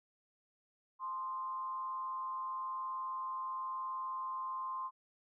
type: tone with frequency modulation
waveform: sine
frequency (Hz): 1046.5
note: C6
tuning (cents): 0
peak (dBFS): -37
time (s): 0.99-4.91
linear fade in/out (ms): 50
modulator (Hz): 178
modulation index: 0.34
effects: none